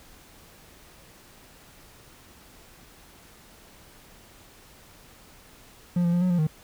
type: tone with pitch steps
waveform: triangle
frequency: 175.9 / 171.9 / 175.4 / 182.3 / 175.3 / 155.2 Hz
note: F3 / F3 / F3 / F#3 / F3 / D#3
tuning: +13 / -27 / +8 / -25 / +7 / -4 cents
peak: -18 dBFS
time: 5.96-6.47 s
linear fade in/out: 5 ms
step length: 85 ms
effects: pink hiss -52 dBFS RMS until 6.63 s